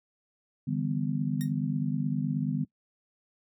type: chord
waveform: sine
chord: E minor seventh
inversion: third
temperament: just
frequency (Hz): 148.33 / 164.81 / 197.78 / 247.2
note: D3 / E3 / G3 / B3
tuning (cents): +18 / 0 / +16 / +2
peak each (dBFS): -30 / -36 / -33 / -32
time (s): 0.67-2.65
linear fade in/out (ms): 10
type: tone with exponential decay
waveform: 5% pulse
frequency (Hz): 1863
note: A#6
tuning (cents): -2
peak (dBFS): -26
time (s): 1.41-1.52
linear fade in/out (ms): 0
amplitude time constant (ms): 22
effects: noise-tail reverb RT60 0.1 s tail -23 dB re dry